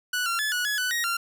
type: tone with pitch steps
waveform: sawtooth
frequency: 1478 / 1372 / 1721 / 1467 / 1688 / 1494 / 1882 / 1380 Hz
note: F#6 / F6 / A6 / F#6 / G#6 / F#6 / A#6 / F6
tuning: -2 / -31 / -39 / -15 / +28 / +16 / +16 / -21 cents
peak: -21 dBFS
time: 0.13-1.17 s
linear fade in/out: 5 ms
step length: 130 ms
effects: none